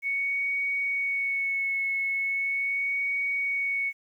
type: tone with vibrato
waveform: sine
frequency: 2217 Hz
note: C#7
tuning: in tune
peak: -25 dBFS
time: 0.02-3.93 s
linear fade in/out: 50 ms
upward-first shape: sine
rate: 0.39 Hz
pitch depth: 18 cents each way
effects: 10-bit